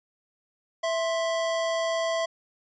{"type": "tone pair together", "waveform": "square", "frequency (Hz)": [659.3, 1053.5], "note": ["E5", "C6"], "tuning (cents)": [0, 12], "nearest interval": "minor sixth", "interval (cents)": 812, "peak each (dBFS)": [-26, -34], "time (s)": [0.83, 2.26], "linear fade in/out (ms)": 10, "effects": ["resampled to 16000 Hz"]}